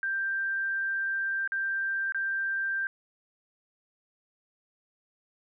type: tone with dropouts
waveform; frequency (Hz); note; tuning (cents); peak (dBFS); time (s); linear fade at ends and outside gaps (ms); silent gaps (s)
sine; 1577; G6; +10; -27; 0.03-2.87; 1; 1.476-1.52 / 2.122-2.146
effects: none